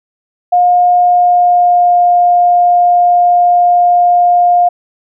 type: tone with pitch glide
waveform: sine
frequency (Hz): 713 to 706.8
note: F5 to F5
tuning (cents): +36 to +21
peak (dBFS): -5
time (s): 0.52-4.69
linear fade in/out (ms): 10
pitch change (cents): -15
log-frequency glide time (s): 0.98-2.01
effects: none